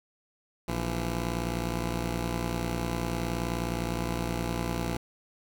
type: tone pair together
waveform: 10% pulse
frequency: 59.54 / 168.4 Hz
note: A#1 / E3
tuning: +37 / +37 cents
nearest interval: octave + tritone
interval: 1800 cents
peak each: -22 / -26 dBFS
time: 0.68-4.97 s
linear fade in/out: 5 ms
effects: none